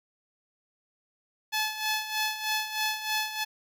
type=tone with tremolo; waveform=10% pulse; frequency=862 Hz; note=A5; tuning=36 cents flat; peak=-17 dBFS; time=1.52-3.45 s; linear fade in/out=20 ms; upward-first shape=sine; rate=3.2 Hz; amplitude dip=70%; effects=none